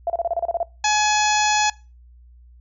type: tone bursts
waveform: sine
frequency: 680 Hz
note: F5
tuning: 46 cents flat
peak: -18 dBFS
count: 10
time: 0.07-0.63 s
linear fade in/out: 2 ms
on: 29 ms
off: 30 ms
type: harmonic tone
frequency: 845 Hz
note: G#5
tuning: 30 cents sharp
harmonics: 1 / 2 / 3 / 4 / 5 / 6 / 7 / 8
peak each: -19 / -25 / -25 / -28 / -29 / -30 / -28 / -27 dBFS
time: 0.84-1.7 s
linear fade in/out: 5 ms
effects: noise-tail reverb RT60 0.3 s tail -22 dB re dry + added 60 Hz sine -45 dBFS peak until 2.6 s